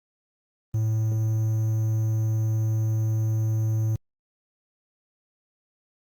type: tone with quantisation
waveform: triangle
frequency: 110 Hz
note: A2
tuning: in tune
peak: -19 dBFS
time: 0.74-3.96 s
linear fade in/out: 5 ms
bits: 8
effects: Opus 32 kbps